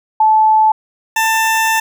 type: tone pair in turn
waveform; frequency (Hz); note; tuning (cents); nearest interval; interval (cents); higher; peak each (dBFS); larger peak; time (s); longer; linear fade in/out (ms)
sine / 20% pulse; 870 / 890.3; A5 / A5; -20 / +20; unison; 40; second; -7; neither; 0.2-0.72 / 1.16-1.8; second; 5
effects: none